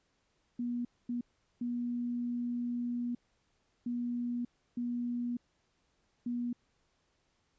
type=tone bursts at uneven times; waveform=sine; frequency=241.2 Hz; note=B3; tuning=41 cents flat; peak=-32 dBFS; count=6; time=0.59-0.85 / 1.09-1.21 / 1.61-3.15 / 3.86-4.45 / 4.77-5.37 / 6.26-6.53 s; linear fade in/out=5 ms; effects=pink hiss -75 dBFS RMS until 7.58 s + resampled to 16000 Hz